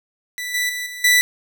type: tone with level steps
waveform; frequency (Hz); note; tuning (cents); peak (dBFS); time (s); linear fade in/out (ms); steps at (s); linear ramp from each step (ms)
sawtooth; 1975.5; B6; 0; -22 / -15 / -21 / -27 / -8; 0.38-1.21; 0; 0.54 / 0.69 / 0.86 / 1.04; 5
effects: none